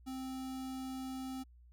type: tone with notch filter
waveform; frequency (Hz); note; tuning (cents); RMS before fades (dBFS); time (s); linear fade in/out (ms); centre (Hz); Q
square; 261.6; C4; 0; -42; 0.06-1.44; 20; 2000; 1.7
effects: added 60 Hz sine -57 dBFS peak until 1.72 s